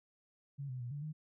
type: tone with pitch steps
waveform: sine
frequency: 140.2 / 127.3 / 121.2 / 144.4 / 153.8 Hz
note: C#3 / C3 / B2 / D3 / D#3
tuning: +20 / -47 / -32 / -29 / -20 cents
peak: -39 dBFS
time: 0.58-1.13 s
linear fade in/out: 20 ms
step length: 110 ms
effects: none